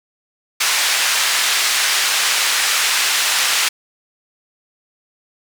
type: band-pass noise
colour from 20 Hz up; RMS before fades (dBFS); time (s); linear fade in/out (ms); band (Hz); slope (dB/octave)
pink; -17; 0.6-3.69; 10; 1600 to 9100; 12
effects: none